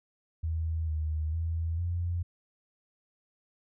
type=tone with pitch steps; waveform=sine; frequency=80.8 / 77.8 / 82.3 / 86.8 Hz; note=E2 / D#2 / E2 / F2; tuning=-34 / 0 / -2 / -10 cents; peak=-28 dBFS; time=0.43-2.23 s; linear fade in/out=10 ms; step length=450 ms; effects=none